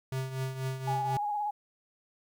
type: tone with tremolo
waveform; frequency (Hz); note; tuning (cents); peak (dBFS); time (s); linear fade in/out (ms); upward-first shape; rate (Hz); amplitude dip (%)
square; 131.7; C3; +12; -30; 0.12-1.17; 2; triangle; 4.1; 70
type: tone with vibrato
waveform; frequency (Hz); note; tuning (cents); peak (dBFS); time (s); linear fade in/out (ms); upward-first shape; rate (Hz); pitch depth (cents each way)
sine; 830.6; G#5; 0; -29; 0.87-1.51; 10; sine; 17; 35
effects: 11-bit